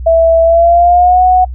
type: tone with pitch glide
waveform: sine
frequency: 659.3 to 735.8 Hz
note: E5 to F#5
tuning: 0 to -10 cents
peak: -4 dBFS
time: 0.06-1.45 s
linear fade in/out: 10 ms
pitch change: +190 cents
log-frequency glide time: 0.43-1.23 s
effects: noise-tail reverb RT60 0.1 s tail -25 dB re dry + added 62 Hz sine -19 dBFS peak until 1.54 s